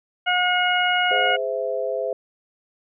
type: harmonic tone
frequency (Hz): 722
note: F#5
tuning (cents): -43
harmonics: 1 / 2 / 3 / 4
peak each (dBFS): -22 / -22 / -25 / -24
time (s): 0.26-1.37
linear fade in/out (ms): 20
type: chord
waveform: sine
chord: Ab augmented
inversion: none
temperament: equal with one note detuned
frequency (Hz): 415.3 / 517.5 / 659.3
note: Ab4 / C5 / E5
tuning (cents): 0 / -19 / 0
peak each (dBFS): -29 / -25 / -27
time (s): 1.11-2.13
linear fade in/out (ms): 2
effects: none